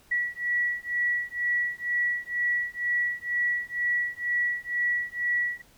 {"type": "beating tone pair", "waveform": "sine", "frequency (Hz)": [1937, 1939.1], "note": ["B6", "B6"], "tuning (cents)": [-34, -32], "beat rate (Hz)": 2.1, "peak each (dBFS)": -28, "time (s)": [0.11, 5.62], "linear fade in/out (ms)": 10, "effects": ["pink hiss -58 dBFS RMS until 5.77 s"]}